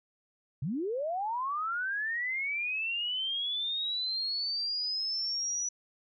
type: linear sweep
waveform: sine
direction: up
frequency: 116.54 to 5920 Hz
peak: -30 dBFS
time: 0.62-5.69 s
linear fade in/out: 5 ms
effects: none